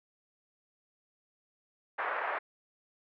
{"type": "band-pass noise", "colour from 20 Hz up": "white", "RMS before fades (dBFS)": -34, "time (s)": [1.98, 2.39], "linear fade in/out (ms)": 10, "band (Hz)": [520, 1800], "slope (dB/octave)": 24, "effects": ["low-pass 3000 Hz 12 dB/octave"]}